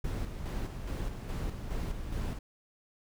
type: noise with tremolo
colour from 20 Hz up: brown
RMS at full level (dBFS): -34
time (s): 0.04-2.39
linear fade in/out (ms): 5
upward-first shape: square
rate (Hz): 2.4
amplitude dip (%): 45
effects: none